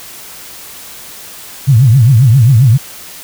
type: tone with vibrato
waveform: sine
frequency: 123.4 Hz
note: B2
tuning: 1 cent flat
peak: -3 dBFS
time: 1.67-2.78 s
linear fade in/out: 20 ms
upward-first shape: triangle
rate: 7.5 Hz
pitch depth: 290 cents each way
effects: white hiss -31 dBFS RMS until 3.23 s